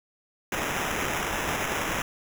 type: noise with sample-and-hold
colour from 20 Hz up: white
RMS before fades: -29 dBFS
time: 0.52-2.02 s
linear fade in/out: 2 ms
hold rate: 4410 Hz
effects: none